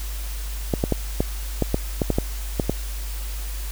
clicks, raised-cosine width 2 ms, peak -6 dBFS, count 11, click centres 0.738 / 0.839 / 0.923 / 1.205 / 1.623 / 1.744 / 2.018 / 2.103 / 2.185 / 2.598 / 2.696 s, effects added 50 Hz sine -27 dBFS peak until 3.71 s + white hiss -38 dBFS RMS until 3.71 s

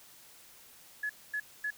sine tone bursts, 1700 Hz, G#6, 40 cents sharp, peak -31 dBFS, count 3, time 1.03-1.705 s, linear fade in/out 5 ms, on 65 ms, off 240 ms, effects white hiss -56 dBFS RMS until 1.77 s

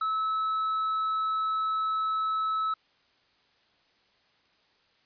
triangle tone, 1300 Hz, E6, 24 cents flat, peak -24 dBFS, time 0.01-2.74 s, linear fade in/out 5 ms, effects white hiss -66 dBFS RMS until 5.05 s + resampled to 11025 Hz

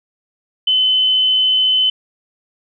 sine tone, 3038 Hz, F#7, 45 cents sharp, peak -11 dBFS, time 0.67-1.9 s, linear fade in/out 5 ms, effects none

